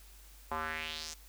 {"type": "tone with band-pass filter sweep", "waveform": "square", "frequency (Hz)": 78.9, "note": "D#2", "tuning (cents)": 25, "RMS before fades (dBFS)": -39, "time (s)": [0.51, 1.14], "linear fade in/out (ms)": 5, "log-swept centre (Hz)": [940, 6700], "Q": 2.9, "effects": ["added 50 Hz sine -54 dBFS peak until 1.28 s", "white hiss -59 dBFS RMS until 1.28 s"]}